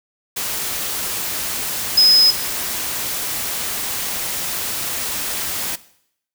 sine tone in noise, 5080 Hz, D#8, 35 cents sharp, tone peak -7 dBFS, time 1.97-2.31 s, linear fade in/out 10 ms, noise white, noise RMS -24 dBFS, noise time 0.36-5.76 s, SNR +14 dB, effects noise-tail reverb RT60 0.7 s tail -18 dB re dry

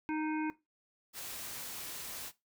harmonic tone, 310 Hz, D#4, 6 cents flat, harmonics 1 / 3 / 5 / 7 / 8, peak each -33 / -40 / -45 / -47 / -48 dBFS, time 0.09-0.5 s, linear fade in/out 0 ms
white noise, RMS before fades -43 dBFS, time 1.13-2.32 s, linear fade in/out 50 ms
effects noise-tail reverb RT60 0.2 s tail -17 dB re dry

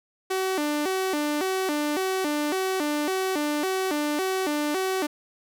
sawtooth tone with vibrato, 335 Hz, E4, 28 cents sharp, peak -20 dBFS, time 0.3-5.07 s, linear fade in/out 10 ms, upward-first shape square, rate 1.8 Hz, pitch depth 210 cents each way, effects none

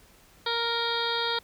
harmonic tone, 466.2 Hz, A#4, in tune, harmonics 1 / 2 / 3 / 4 / 5 / 7 / 8 / 9 / 10, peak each -33 / -32 / -33 / -38 / -42 / -34 / -32 / -37 / -38 dBFS, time 0.46-1.39 s, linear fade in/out 5 ms, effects pink hiss -57 dBFS RMS until 1.43 s

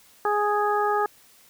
harmonic tone, 415.3 Hz, G#4, in tune, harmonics 1 / 2 / 3 / 4, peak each -25 / -24 / -26 / -32 dBFS, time 0.25-1.06 s, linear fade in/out 2 ms, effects white hiss -55 dBFS RMS until 1.49 s

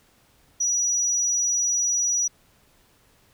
sine tone, 5840 Hz, F#8, 24 cents flat, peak -19 dBFS, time 0.6-2.28 s, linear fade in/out 10 ms, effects tanh soft clip ceiling -16 dBFS + pink hiss -60 dBFS RMS until 3.33 s

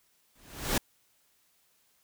pink noise with exponential growth, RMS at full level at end -24 dBFS, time 0.35-0.78 s, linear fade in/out 5 ms, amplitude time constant 92 ms, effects white hiss -69 dBFS RMS until 2.03 s

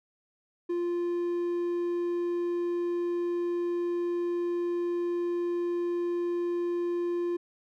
triangle tone, 348.1 Hz, F4, 6 cents flat, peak -25 dBFS, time 0.69-7.37 s, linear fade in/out 10 ms, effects none

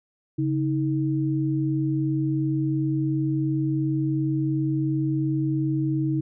sine tone pair together, 138.82 / 316 Hz, C#3 / D#4, +3 / +27 cents, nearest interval octave + major second, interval 1424 cents, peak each -24 dBFS, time 0.38-6.21 s, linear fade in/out 10 ms, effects none

